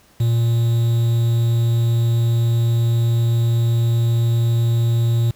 triangle tone with quantisation, 116.54 Hz, A#2, in tune, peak -12 dBFS, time 0.2-5.31 s, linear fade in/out 5 ms, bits 6, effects pink hiss -53 dBFS RMS until 5.35 s

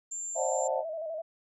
sine tone, 7290 Hz, A#8, 40 cents flat, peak -34 dBFS, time 0.11-0.68 s, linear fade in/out 10 ms
sine chord, D dominant seventh, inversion third, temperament just, 528.6 / 587.3 / 734.2 / 881 Hz, C5 / D5 / F#5 / A5, +18 / 0 / -14 / +2 cents, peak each -31 / -35 / -34 / -36 dBFS, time 0.35-0.84 s, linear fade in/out 50 ms
sine tone with vibrato, 640 Hz, D#5, 49 cents sharp, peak -33 dBFS, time 0.35-1.22 s, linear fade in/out 10 ms, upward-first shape square, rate 12 Hz, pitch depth 56 cents each way
effects none

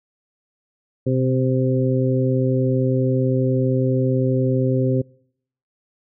harmonic tone with a mistuned harmonic, 130 Hz, C3, 11 cents flat, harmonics 1 / 2 / 3 / 4, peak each -19 / -22 / -24 / -25 dBFS, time 1.06-5.02 s, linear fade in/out 10 ms, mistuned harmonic 1, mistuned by -30 cents, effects noise-tail reverb RT60 0.7 s tail -26 dB re dry

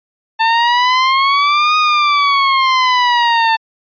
sawtooth exponential two-way sweep, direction up then down, 890 to 1244.5 to 890 Hz, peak -6 dBFS, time 0.39-3.57 s, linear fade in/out 20 ms, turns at 1.77 s, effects resampled to 11025 Hz

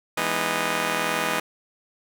5% pulse chord, E major seventh, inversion none, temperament just, 164.81 / 206 / 247.2 / 309 Hz, E3 / G#3 / B3 / D#4, 0 / -14 / +2 / -12 cents, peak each -19 dBFS, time 0.17-1.4 s, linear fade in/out 5 ms, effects none

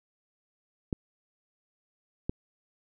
clicks, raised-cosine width 3 ms, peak -16 dBFS, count 2, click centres 0.928 / 2.295 s, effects none

